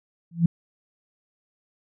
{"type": "tone with exponential growth", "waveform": "sine", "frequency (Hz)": 168.7, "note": "E3", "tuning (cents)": 40, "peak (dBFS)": -11, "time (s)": [0.31, 0.46], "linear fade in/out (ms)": 5, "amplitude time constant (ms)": 32, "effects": []}